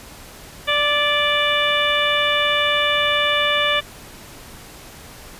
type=harmonic tone with a mistuned harmonic; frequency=587.3 Hz; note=D5; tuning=in tune; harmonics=1 / 2 / 3 / 4 / 5 / 6; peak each=-23 / -23 / -23 / -23 / -23 / -23 dBFS; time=0.67-3.81 s; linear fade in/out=20 ms; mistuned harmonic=3; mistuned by=-18 cents; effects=pink hiss -40 dBFS RMS until 5.39 s + resampled to 32000 Hz